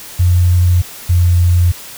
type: tone pair in turn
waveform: sine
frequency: 88.8 / 87.88 Hz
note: F2 / F2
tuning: +29 / +11 cents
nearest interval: unison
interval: 18 cents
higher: first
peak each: -7 dBFS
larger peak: neither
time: 0.19-0.82 / 1.09-1.72 s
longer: neither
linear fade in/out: 10 ms
effects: white hiss -32 dBFS RMS until 1.97 s